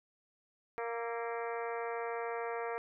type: harmonic tone with a mistuned harmonic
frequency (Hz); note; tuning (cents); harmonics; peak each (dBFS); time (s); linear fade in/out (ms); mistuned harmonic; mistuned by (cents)
233; A#3; -1; 2 / 3 / 4 / 5 / 6 / 7 / 8 / 9 / 10; -38 / -42 / -44 / -46 / -48 / -49 / -50 / -51 / -52; 0.78-2.78; 0; 6; -52
effects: none